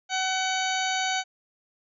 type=harmonic tone; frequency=754 Hz; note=F#5; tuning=32 cents sharp; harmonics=1 / 2 / 3 / 4 / 5 / 6 / 8 / 9; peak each=-28 / -31 / -33 / -34 / -35 / -36 / -37 / -38 dBFS; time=0.09-1.24 s; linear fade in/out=50 ms; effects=none